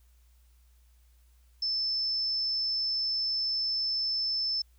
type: tone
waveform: sine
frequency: 5274 Hz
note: E8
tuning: in tune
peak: -27 dBFS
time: 1.62-4.62 s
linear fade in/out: 5 ms
effects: added 60 Hz sine -58 dBFS peak until 4.78 s + white hiss -71 dBFS RMS until 4.78 s